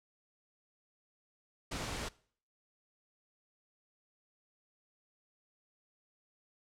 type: noise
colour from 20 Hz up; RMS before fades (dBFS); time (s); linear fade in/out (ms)
pink; -39; 1.71-2.09; 10
effects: noise-tail reverb RT60 0.5 s tail -21 dB re dry + low-pass 8000 Hz 12 dB/octave